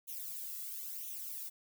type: noise with flanger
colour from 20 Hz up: violet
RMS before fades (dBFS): -43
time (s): 0.07-1.5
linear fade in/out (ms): 20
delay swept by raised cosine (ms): 0.31 to 1.51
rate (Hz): 1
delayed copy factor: +0.75
effects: none